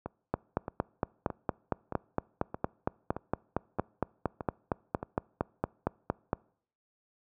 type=two click trains; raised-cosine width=1 ms; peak=-13 / -21 dBFS; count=27 / 9; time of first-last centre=0.34-6.331 / 0.06-5.029 s; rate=4.34 / 1.61 Hz; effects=noise-tail reverb RT60 0.6 s tail -26 dB re dry + high-pass 60 Hz 12 dB/octave